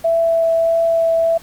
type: tone with vibrato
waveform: sine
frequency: 662 Hz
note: E5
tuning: 7 cents sharp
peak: -12 dBFS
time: 0.04-1.38 s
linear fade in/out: 10 ms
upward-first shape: triangle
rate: 1.6 Hz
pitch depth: 9 cents each way
effects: pink hiss -43 dBFS RMS until 1.42 s + Opus 48 kbps